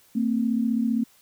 sine tone pair together, 226.3 / 261.6 Hz, A3 / C4, +49 / 0 cents, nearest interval minor third, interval 251 cents, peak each -22 / -26 dBFS, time 0.15-1.04 s, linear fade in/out 10 ms, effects white hiss -58 dBFS RMS until 1.21 s

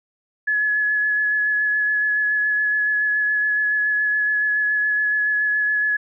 sine tone with vibrato, 1700 Hz, G#6, 40 cents sharp, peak -17 dBFS, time 0.47-5.97 s, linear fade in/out 10 ms, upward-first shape sine, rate 7.1 Hz, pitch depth 14 cents each way, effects none

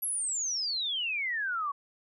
sine exponential sweep, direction down, 11630 to 1100 Hz, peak -29 dBFS, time 0.02-1.72 s, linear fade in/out 10 ms, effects none

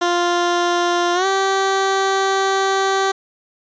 15% pulse tone with pitch glide, 349.2 to 387.5 Hz, F4 to G4, 0 to -20 cents, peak -9 dBFS, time 0.01-3.12 s, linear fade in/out 10 ms, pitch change +180 cents, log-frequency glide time 1.14-1.26 s, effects resampled to 16000 Hz

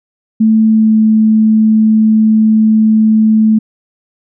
sine tone with pitch glide, 220 to 218.2 Hz, A3 to A3, 0 to -14 cents, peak -5 dBFS, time 0.4-3.59 s, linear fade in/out 10 ms, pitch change -14 cents, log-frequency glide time 0.66-0.96 s, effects none

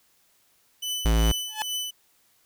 sawtooth tone with tremolo, 2998 Hz, F#7, 22 cents sharp, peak -23 dBFS, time 0.82-1.91 s, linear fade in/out 10 ms, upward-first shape triangle, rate 2.4 Hz, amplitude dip 80%
square tone, 55.4 Hz, A1, 13 cents sharp, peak -19 dBFS, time 1.05-1.32 s, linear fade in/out 5 ms
sawtooth tone with exponential growth, 861 Hz, A5, 38 cents flat, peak -19 dBFS, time 1.47-1.62 s, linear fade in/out 0 ms, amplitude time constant 31 ms
effects white hiss -64 dBFS RMS until 2.45 s

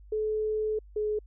sine tone pair in turn, 430.8 / 424.1 Hz, A4 / G#4, -37 / +36 cents, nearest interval unison, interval 27 cents, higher first, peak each -26 dBFS, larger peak neither, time 0.12-0.79 / 0.96-1.19 s, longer first, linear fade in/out 5 ms, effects added 50 Hz sine -48 dBFS peak until 1.26 s

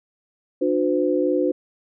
sine tone cluster, 297 / 360.6 / 509 Hz, D4 / F#4 / C5, +20 / -45 / -48 cents, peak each -22 dBFS, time 0.61-1.52 s, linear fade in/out 10 ms, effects none

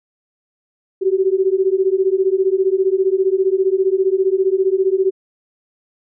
sine beating tone pair, 373.9 / 388.9 Hz, F#4 / G4, +18 / -14 cents, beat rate 15 Hz, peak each -16 dBFS, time 1.01-5.11 s, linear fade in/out 20 ms, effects none

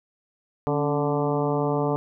harmonic tone with a mistuned harmonic, 146.5 Hz, D3, 4 cents flat, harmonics 1 / 2 / 3 / 4 / 5 / 6 / 7 / 8, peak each -27 / -28 / -26 / -30 / -32 / -32 / -35 / -36 dBFS, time 0.67-1.96 s, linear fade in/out 0 ms, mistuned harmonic 2, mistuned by -64 cents, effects none

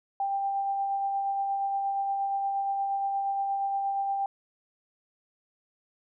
sine tone with tremolo, 790 Hz, G5, 13 cents sharp, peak -25 dBFS, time 0.2-4.26 s, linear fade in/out 2 ms, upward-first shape sine, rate 8.5 Hz, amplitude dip 25%, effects none

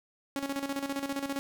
sawtooth tone with tremolo, 277.2 Hz, C#4, in tune, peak -26 dBFS, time 0.36-1.39 s, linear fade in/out 0 ms, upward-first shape square, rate 15 Hz, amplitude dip 65%, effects none

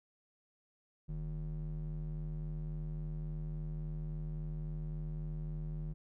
triangle ring-modulated tone, 98 Hz, G2, in tune, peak -32 dBFS, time 1.08-5.94 s, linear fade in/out 20 ms, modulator 56.2 Hz, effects none

